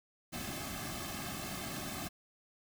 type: noise with comb filter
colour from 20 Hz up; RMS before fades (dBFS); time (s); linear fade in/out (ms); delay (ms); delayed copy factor
pink; -41; 0.32-2.09; 20; 2.1; -0.95
effects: none